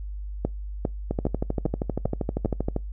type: two click trains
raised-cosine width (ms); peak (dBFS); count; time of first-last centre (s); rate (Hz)
2; -10 / -12; 6 / 22; 0.45-2.458 / 1.11-2.764; 2.49 / 12.7
effects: noise-tail reverb RT60 0.2 s tail -25 dB re dry + added 50 Hz sine -31 dBFS peak until 2.92 s